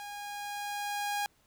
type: tone with level ramp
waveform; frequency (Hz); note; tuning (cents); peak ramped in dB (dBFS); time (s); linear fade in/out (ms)
sawtooth; 819; G#5; -24; -37 to -26; 0-1.26; 0
effects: pink hiss -68 dBFS RMS until 1.46 s